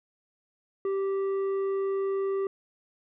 sine tone with tanh clipping, 390.2 Hz, G4, 8 cents flat, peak -27 dBFS, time 0.85-2.47 s, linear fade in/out 2 ms, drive 7 dB, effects none

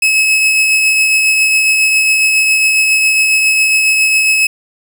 40% pulse tone with tremolo, 2578 Hz, E7, 39 cents flat, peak -6 dBFS, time 0.02-4.47 s, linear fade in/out 5 ms, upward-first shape triangle, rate 7.3 Hz, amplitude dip 30%, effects none

